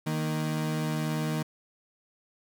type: tone pair together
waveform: 35% pulse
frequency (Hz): 155.3 / 233.9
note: D#3 / A#3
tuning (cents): -3 / +6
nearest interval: perfect fifth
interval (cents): 709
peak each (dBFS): -27 / -32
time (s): 0.06-1.43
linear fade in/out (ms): 10
effects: none